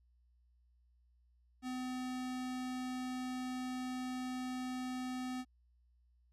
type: tone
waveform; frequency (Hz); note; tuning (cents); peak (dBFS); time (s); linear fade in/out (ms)
square; 254.1; B3; +49; -39; 1.62-5.45; 50
effects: added 60 Hz sine -67 dBFS peak until 6.32 s + low-pass 10000 Hz 12 dB/octave